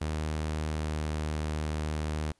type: tone with pitch glide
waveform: sawtooth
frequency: 77.3 to 76.72 Hz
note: D#2 to D#2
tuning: -11 to -24 cents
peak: -26 dBFS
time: 0.01-2.32 s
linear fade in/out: 5 ms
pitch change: -13 cents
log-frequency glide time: 0.72-1.01 s
effects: pink hiss -70 dBFS RMS until 2.39 s + resampled to 24000 Hz